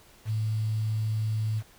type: tone with quantisation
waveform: sine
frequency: 109 Hz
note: A2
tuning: 16 cents flat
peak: -25 dBFS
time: 0.25-1.63 s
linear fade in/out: 50 ms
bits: 8
effects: pink hiss -56 dBFS RMS until 1.78 s